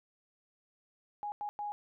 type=tone bursts at uneven times; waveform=sine; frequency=828 Hz; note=G#5; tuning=5 cents flat; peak=-35 dBFS; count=3; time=1.23-1.32 / 1.41-1.49 / 1.59-1.72 s; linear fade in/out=0 ms; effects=none